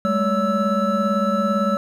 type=tone cluster; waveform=triangle; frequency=198.6 / 216.4 / 564 / 1319 Hz; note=G3 / A3 / C#5 / E6; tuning=+23 / -29 / +30 / +1 cents; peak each=-21 dBFS; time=0.05-1.77 s; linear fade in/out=0 ms; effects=none